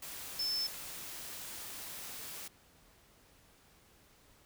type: tone in noise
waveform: sine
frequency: 5274 Hz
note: E8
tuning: in tune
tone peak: -32 dBFS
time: 0.39-0.67 s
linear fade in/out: 5 ms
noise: white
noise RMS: -45 dBFS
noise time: 0.02-2.48 s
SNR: +10 dB
effects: pink hiss -64 dBFS RMS until 4.45 s